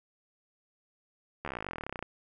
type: slowing click train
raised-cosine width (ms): 0.5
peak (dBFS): -21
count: 27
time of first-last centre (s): 1.45-2.026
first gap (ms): 13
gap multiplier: 1.04
effects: none

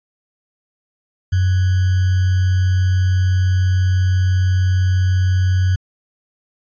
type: tone with sample-and-hold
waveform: sine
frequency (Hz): 92.6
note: F#2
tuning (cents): +2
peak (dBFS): -12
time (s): 1.32-5.76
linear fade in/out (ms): 10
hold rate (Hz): 1575
effects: resampled to 16000 Hz

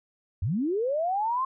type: linear sweep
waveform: sine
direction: up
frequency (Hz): 74.5 to 1074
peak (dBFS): -24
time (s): 0.42-1.45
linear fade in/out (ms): 5
effects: none

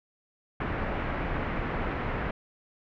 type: low-pass noise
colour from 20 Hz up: pink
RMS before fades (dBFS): -31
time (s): 0.6-2.31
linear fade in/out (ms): 5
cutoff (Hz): 2200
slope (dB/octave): 24
effects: none

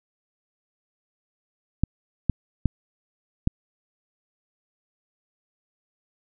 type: clicks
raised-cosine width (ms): 5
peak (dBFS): -7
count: 4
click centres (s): 1.836 / 2.297 / 2.657 / 3.474
effects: none

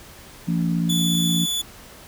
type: harmonic tone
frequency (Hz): 57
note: A#1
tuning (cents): -38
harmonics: 3 / 4 / 5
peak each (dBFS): -20 / -27 / -29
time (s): 0.47-1.46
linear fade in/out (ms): 20
type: tone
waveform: sawtooth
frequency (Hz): 3456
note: A7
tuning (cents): -32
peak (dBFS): -19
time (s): 0.89-1.62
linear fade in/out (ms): 10
effects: pink hiss -44 dBFS RMS until 2.07 s

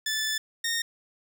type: tone pair in turn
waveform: 15% pulse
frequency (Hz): 1748 / 1843.9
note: A6 / A#6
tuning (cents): -12 / -19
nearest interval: minor second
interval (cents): 93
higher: second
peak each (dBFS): -20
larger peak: neither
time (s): 0.06-0.38 / 0.64-0.82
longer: first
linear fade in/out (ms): 5
effects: none

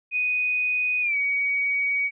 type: tone with pitch glide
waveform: sine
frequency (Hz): 2489 to 2256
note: D#7 to C#7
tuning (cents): 0 to +30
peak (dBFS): -21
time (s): 0.11-2.11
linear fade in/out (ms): 50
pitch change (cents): -170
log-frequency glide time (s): 1.01-1.17
effects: none

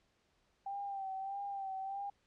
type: tone with vibrato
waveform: sine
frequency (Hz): 784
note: G5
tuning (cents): 0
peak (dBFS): -38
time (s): 0.66-2.1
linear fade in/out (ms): 5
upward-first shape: sine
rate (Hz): 1.6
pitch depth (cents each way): 44
effects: pink hiss -75 dBFS RMS until 2.26 s + low-pass 6000 Hz 12 dB/octave

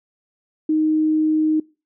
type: tone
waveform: sine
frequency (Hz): 311.1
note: D#4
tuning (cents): 0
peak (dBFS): -15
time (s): 0.69-1.6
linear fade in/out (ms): 5
effects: noise-tail reverb RT60 0.3 s tail -23 dB re dry

